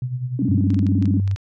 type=tone with tremolo; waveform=sine; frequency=125.7 Hz; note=B2; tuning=31 cents sharp; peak=-20 dBFS; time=0.02-0.62 s; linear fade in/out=2 ms; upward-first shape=sine; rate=10 Hz; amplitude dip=65%
type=tone with vibrato; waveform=sine; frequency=233.1 Hz; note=A#3; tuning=in tune; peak=-18 dBFS; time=0.39-1.2 s; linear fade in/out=2 ms; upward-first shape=square; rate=16 Hz; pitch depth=300 cents each way
type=tone; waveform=sine; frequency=98 Hz; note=G2; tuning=in tune; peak=-17 dBFS; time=0.48-1.36 s; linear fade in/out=20 ms
type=clicks; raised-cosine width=0.2 ms; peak=-22 dBFS; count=9; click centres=0.704 / 0.744 / 0.791 / 0.867 / 1.025 / 1.056 / 1.277 / 1.313 / 1.361 s
effects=none